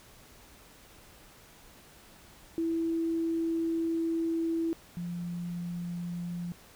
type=tone pair in turn; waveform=sine; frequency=329.6 / 173.84 Hz; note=E4 / F3; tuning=0 / -8 cents; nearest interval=major seventh; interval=1108 cents; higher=first; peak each=-27 / -33 dBFS; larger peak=first; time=2.58-4.73 / 4.97-6.52 s; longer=first; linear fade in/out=0 ms; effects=pink hiss -55 dBFS RMS until 6.75 s